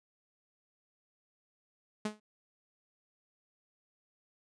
sawtooth tone with exponential decay, 212.4 Hz, G#3, 39 cents sharp, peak -26 dBFS, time 2.05-2.2 s, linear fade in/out 5 ms, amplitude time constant 31 ms, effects resampled to 22050 Hz

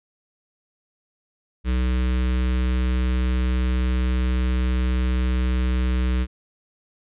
square tone with notch filter, 62.6 Hz, B1, 24 cents sharp, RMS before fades -21 dBFS, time 1.64-6.27 s, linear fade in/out 50 ms, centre 730 Hz, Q 0.92, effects resampled to 8000 Hz

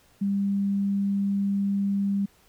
sine tone, 198.9 Hz, G3, 25 cents sharp, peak -22 dBFS, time 0.21-2.26 s, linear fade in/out 10 ms, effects pink hiss -60 dBFS RMS until 2.48 s

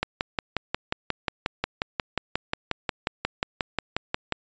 click train, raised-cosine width 0.3 ms, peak -8 dBFS, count 25, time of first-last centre 0.03-4.323 s, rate 5.59 Hz, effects resampled to 16000 Hz

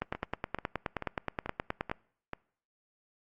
two click trains, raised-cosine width 0.5 ms, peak -16 / -21 dBFS, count 19 / 6, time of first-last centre 0.02-1.915 / 0.15-2.333 s, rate 9.5 / 2.29 Hz, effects noise-tail reverb RT60 0.6 s tail -25 dB re dry + Opus 32 kbps

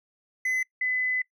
triangle / sine tone pair in turn, 2026 / 2012 Hz, B6 / B6, +44 / +32 cents, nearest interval unison, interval 12 cents, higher first, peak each -22 / -24 dBFS, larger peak first, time 0.45-0.63 / 0.81-1.22 s, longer second, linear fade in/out 5 ms, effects noise-tail reverb RT60 0.1 s tail -22 dB re dry

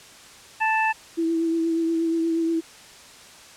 harmonic tone, 880 Hz, A5, in tune, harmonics 1 / 2 / 3, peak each -21 / -25 / -26 dBFS, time 0.6-0.93 s, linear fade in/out 20 ms
sine tone with vibrato, 329.6 Hz, E4, in tune, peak -20 dBFS, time 1.17-2.61 s, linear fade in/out 20 ms, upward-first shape triangle, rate 8.4 Hz, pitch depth 27 cents each way
effects white hiss -46 dBFS RMS until 3.56 s + low-pass 8000 Hz 12 dB/octave

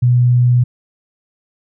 sine tone, 123 Hz, B2, 7 cents flat, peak -8 dBFS, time 0.02-0.64 s, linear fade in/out 10 ms, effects none

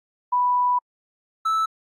sine / triangle tone pair in turn, 987 / 1312.9 Hz, B5 / E6, -1 / -7 cents, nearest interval perfect fourth, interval 494 cents, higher second, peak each -17 dBFS, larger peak neither, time 0.32-0.79 / 1.45-1.66 s, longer first, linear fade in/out 10 ms, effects AAC 48 kbps

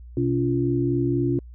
sine tone cluster, 126.5 / 283.8 / 347.8 Hz, B2 / C#4 / F4, +42 / +41 / -7 cents, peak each -24 dBFS, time 0.17-1.39 s, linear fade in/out 2 ms, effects added 60 Hz sine -39 dBFS peak until 1.54 s

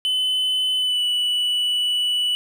triangle tone with pitch glide, 3024 to 2958 Hz, F#7 to F#7, +37 to -1 cents, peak -17 dBFS, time 0.05-2.35 s, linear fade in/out 0 ms, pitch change -38 cents, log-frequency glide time 0.77-1.03 s, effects none

